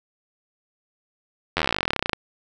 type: slowing click train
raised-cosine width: 0.3 ms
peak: -5 dBFS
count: 27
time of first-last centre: 1.57-2.132 s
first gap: 11 ms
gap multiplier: 1.05
effects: none